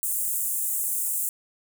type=high-pass noise; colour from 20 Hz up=pink; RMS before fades=-27 dBFS; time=0.03-1.29 s; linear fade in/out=0 ms; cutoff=7700 Hz; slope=48 dB/octave; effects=none